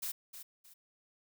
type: noise with echo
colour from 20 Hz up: blue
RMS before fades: -38 dBFS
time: 0.02-0.12 s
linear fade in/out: 10 ms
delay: 310 ms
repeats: 2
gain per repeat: -10 dB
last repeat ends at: 0.74 s
effects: none